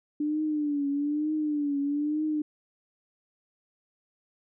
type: tone with vibrato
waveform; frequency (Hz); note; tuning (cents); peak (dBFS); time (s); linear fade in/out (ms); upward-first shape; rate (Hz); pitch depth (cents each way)
sine; 294.9; D4; +7; -25; 0.2-2.42; 5; triangle; 1.1; 91
effects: none